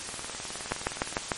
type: two click trains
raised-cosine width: 0.5 ms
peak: -22 / -10 dBFS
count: 22 / 5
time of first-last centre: 0.09-1.178 / 0.72-1.318 s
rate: 19.3 / 6.69 Hz
effects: white hiss -37 dBFS RMS until 1.37 s + MP3 48 kbps